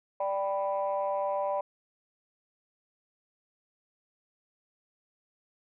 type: chord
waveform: sine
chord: G major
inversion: second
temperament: equal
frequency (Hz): 587.3 / 784 / 987.8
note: D5 / G5 / B5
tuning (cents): 0 / 0 / 0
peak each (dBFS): -29 / -33 / -33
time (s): 0.2-1.61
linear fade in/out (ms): 5
effects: tanh soft clip ceiling -20 dBFS